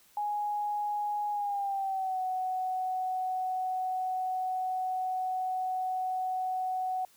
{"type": "tone with pitch glide", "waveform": "sine", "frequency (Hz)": [830.6, 744.3], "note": ["G#5", "F#5"], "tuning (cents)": [0, 10], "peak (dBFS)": -29, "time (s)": [0.17, 7.05], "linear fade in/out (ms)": 2, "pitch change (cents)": -190, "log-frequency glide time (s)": [1.31, 2.2], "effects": ["white hiss -62 dBFS RMS until 7.16 s"]}